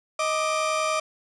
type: tone pair together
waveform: 30% pulse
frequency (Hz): 627.2 / 1184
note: D#5 / D6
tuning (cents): +14 / +14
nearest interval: major seventh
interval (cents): 1100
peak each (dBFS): -23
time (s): 0.19-1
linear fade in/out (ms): 5
effects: resampled to 22050 Hz + 8-bit